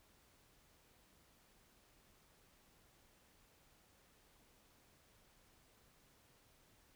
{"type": "silence", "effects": ["pink hiss -70 dBFS RMS until 6.95 s"]}